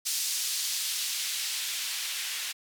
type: noise with band-pass filter sweep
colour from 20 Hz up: blue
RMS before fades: -32 dBFS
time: 0.05-2.53 s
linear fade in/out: 20 ms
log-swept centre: 4900 to 2400 Hz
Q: 1
effects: none